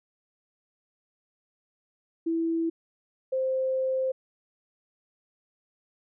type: tone pair in turn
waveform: sine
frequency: 329.6 / 523.2 Hz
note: E4 / C5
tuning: 0 / 0 cents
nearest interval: minor sixth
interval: 800 cents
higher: second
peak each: -24 dBFS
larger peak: neither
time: 2.26-2.7 / 3.32-4.12 s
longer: second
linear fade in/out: 10 ms
effects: none